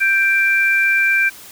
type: tone pair together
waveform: sine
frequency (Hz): 1573 / 2357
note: G6 / D7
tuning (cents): +6 / +6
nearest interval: perfect fifth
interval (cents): 700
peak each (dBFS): -15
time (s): 0-1.3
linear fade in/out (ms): 20
effects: white hiss -39 dBFS RMS until 1.51 s